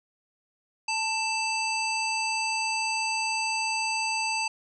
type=harmonic tone with a mistuned harmonic; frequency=883 Hz; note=A5; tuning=6 cents sharp; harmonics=1 / 3 / 5 / 7 / 9; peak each=-30 / -29 / -33 / -38 / -39 dBFS; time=0.88-4.48 s; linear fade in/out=5 ms; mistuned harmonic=5; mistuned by=+100 cents; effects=none